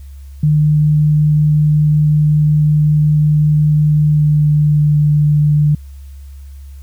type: tone with pitch glide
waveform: sine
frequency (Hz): 150.9 to 148.82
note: D3 to D3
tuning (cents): +47 to +23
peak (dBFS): -8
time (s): 0.43-5.75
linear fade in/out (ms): 5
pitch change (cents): -24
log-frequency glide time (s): 3.9-4.99
effects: added 69 Hz sine -30 dBFS peak until 6.82 s + white hiss -53 dBFS RMS until 6.82 s